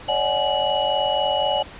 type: tone cluster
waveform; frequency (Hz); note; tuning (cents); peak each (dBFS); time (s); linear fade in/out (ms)
sine; 560 / 604 / 750 / 846 / 2930; C#5 / D5 / F#5 / G#5 / F#7; +18 / +48 / +23 / +32 / -18; -25; 0.08-1.63; 10
effects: pink hiss -40 dBFS RMS until 1.79 s + resampled to 8000 Hz